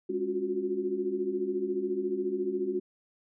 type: tone cluster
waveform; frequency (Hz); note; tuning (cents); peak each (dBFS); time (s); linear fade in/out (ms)
sine; 205.7 / 277.5 / 353.8 / 368; G#3 / C#4 / F4 / F#4; -16 / +2 / +23 / -9; -39 / -38 / -34 / -30; 0.09-2.8; 10
effects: none